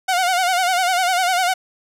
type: tone with vibrato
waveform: sawtooth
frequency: 729 Hz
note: F#5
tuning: 26 cents flat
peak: -12 dBFS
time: 0.08-1.54 s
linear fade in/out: 10 ms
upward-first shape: sine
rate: 10 Hz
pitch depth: 79 cents each way
effects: low-pass 12000 Hz 12 dB/octave